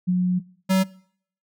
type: tone pair in turn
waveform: sine / square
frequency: 181 / 189.32 Hz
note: F#3 / F#3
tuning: -38 / +40 cents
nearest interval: minor second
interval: 78 cents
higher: second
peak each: -17 dBFS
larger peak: neither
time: 0.07-0.4 / 0.69-0.84 s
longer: first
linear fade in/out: 20 ms
effects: noise-tail reverb RT60 0.6 s tail -22 dB re dry